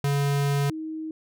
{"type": "tone pair in turn", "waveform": ["square", "sine"], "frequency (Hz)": [141.6, 315.8], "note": ["C#3", "D#4"], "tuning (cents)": [37, 26], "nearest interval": "octave + major second", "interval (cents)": 1389, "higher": "second", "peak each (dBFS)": [-22, -30], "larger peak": "first", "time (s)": [[0.04, 0.7], [0.7, 1.11]], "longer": "first", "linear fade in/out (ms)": 2, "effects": []}